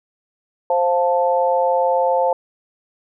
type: chord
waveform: sine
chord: F major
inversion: second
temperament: equal with one note detuned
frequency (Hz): 525.7 / 698.5 / 880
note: C5 / F5 / A5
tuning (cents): +8 / 0 / 0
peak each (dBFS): -17 / -21 / -19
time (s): 0.7-2.33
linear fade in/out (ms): 2
effects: none